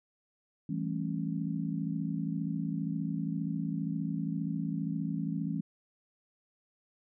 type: chord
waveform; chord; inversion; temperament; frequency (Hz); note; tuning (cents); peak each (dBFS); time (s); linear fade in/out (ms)
sine; A dominant seventh; second; just; 165 / 198 / 220 / 275; E3 / G3 / A3 / C#4; +2 / +18 / 0 / -14; -34 / -38 / -38 / -37; 0.69-5.61; 5
effects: none